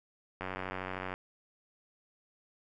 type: click train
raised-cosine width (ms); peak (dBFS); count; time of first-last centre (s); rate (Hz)
0.5; -22; 69; 0.41-1.14; 93.2
effects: none

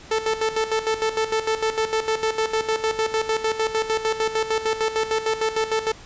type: tone with tremolo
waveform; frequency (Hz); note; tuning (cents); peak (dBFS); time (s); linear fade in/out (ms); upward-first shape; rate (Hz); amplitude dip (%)
sawtooth; 441; A4; +4; -15; 0.11-5.92; 5; square; 6.6; 70
effects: pink hiss -44 dBFS RMS until 6.05 s + resampled to 16000 Hz

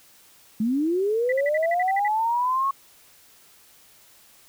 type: linear sweep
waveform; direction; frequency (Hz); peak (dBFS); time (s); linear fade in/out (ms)
sine; up; 207.7 to 1108.7; -20; 0.6-2.71; 5
type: tone bursts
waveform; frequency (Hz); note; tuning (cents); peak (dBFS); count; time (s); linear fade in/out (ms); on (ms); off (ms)
sine; 1975.5; B6; 0; -25; 10; 1.29-2.08; 5; 34; 50
effects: white hiss -54 dBFS RMS until 4.48 s

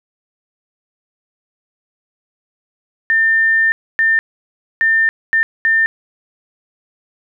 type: tone bursts at uneven times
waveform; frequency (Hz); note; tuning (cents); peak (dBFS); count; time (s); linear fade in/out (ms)
sine; 1800; A6; +39; -10; 5; 3.1-3.72 / 3.99-4.19 / 4.81-5.09 / 5.33-5.43 / 5.65-5.86; 0
effects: none

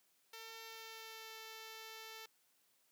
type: tone with pitch glide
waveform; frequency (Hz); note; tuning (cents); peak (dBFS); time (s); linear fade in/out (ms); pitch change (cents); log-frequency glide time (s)
5% pulse; 450.4 to 443.2; A4 to A4; +40 to +13; -38; 0.33-2.26; 5; -27; 0.6-1.36
effects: white hiss -75 dBFS RMS until 2.91 s + high-pass 150 Hz 12 dB/octave

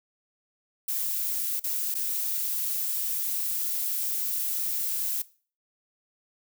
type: noise with dropouts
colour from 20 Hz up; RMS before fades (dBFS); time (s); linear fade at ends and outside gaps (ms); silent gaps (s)
violet; -29; 0.88-5.22; 5; 1.597-1.639 / 1.943-1.951
effects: noise-tail reverb RT60 0.4 s tail -19 dB re dry

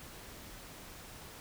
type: silence
effects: pink hiss -50 dBFS RMS until 1.4 s

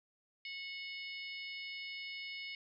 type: harmonic tone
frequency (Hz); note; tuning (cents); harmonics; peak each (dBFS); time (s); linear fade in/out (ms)
732; F#5; -19; 3 / 4 / 5 / 6 / 7; -44 / -49 / -54 / -53 / -52; 0.45-2.55; 2
effects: none

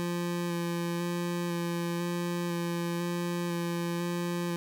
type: tone with vibrato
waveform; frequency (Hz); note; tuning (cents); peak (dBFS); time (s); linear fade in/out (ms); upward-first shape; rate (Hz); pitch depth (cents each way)
25% pulse; 172.6; F3; -20; -26; 0-4.56; 0; square; 1; 11
effects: none

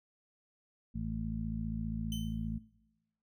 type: harmonic tone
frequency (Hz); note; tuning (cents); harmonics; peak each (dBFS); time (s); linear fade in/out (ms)
55; A1; 0; 1 / 2 / 3 / 4; -40 / -41 / -41 / -39; 0.94-2.59; 20
type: tone with exponential decay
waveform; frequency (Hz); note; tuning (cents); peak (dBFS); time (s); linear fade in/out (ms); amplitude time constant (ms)
sawtooth; 3057; G7; -44; -36; 2.12-2.47; 2; 74
effects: noise-tail reverb RT60 1.0 s tail -21 dB re dry

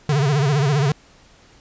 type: tone with vibrato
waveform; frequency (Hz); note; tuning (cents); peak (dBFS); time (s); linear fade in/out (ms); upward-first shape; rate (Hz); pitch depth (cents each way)
square; 142.3; C#3; +46; -16; 0.09-0.92; 2; sine; 15; 130
effects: pink hiss -51 dBFS RMS until 1.6 s + resampled to 16000 Hz

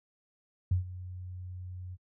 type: tone with ADSR envelope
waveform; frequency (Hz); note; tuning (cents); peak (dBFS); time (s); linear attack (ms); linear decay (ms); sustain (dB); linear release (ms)
sine; 91; F#2; -28; -21; 0.71-1.97; 4; 120; -17; 38
effects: high-pass 60 Hz 12 dB/octave

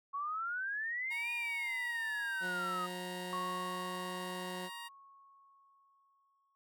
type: exponential two-way sweep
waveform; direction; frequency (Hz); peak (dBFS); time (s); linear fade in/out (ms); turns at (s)
sine; up then down; 1100 to 2466 to 1237; -35; 0.13-2.87; 20; 1.32
type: tone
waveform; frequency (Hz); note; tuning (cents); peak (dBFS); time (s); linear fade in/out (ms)
15% pulse; 940; A#5; +14; -38; 1.1-4.89; 20
type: tone with pitch glide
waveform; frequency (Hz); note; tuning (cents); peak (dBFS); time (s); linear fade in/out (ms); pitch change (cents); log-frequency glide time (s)
15% pulse; 179.8 to 181.57; F#3 to F#3; -49 to -32; -35; 2.4-4.7; 50; +17; 2.51-4.49
type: tone with exponential decay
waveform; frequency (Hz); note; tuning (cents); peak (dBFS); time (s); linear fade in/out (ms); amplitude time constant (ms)
sine; 1101; C#6; -12; -35; 3.33-6.55; 0; 700
effects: none

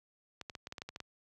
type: clicks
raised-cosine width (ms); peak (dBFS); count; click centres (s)
0.2; -25; 10; 0.413 / 0.498 / 0.552 / 0.671 / 0.724 / 0.782 / 0.819 / 0.89 / 0.961 / 1.003
effects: high-pass 60 Hz 12 dB/octave

